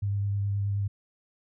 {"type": "tone with vibrato", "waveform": "sine", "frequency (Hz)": 100.5, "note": "G2", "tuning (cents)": 44, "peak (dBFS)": -25, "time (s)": [0.02, 0.88], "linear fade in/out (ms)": 10, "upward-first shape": "sine", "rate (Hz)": 9.5, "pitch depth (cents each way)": 15, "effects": []}